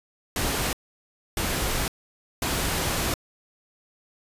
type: noise bursts at uneven times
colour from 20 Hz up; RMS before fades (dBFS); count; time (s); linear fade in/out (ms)
pink; -26; 3; 0.36-0.73 / 1.37-1.88 / 2.42-3.14; 2
effects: resampled to 32000 Hz